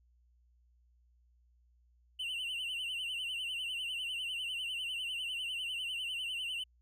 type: tone with vibrato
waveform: triangle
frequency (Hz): 2884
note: F#7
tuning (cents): -45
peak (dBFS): -34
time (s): 2.19-6.64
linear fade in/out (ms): 10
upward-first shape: sine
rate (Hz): 10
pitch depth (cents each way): 110
effects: added 60 Hz sine -65 dBFS peak until 6.81 s